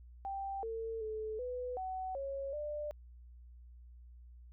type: tone with pitch steps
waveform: sine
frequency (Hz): 784 / 450.8 / 434.4 / 498 / 750 / 549 / 595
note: G5 / A4 / A4 / B4 / F#5 / C#5 / D5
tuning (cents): 0 / +42 / -22 / +14 / +23 / -17 / +22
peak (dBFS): -37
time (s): 0.25-2.91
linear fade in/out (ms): 0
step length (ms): 380
effects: added 60 Hz sine -52 dBFS peak until 4.52 s